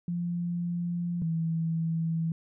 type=tone pair in turn; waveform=sine; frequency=173.4 / 163.67 Hz; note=F3 / E3; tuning=-12 / -12 cents; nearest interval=minor second; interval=100 cents; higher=first; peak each=-28 / -26 dBFS; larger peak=second; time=0.08-1.22 / 1.22-2.32 s; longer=first; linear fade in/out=2 ms; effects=none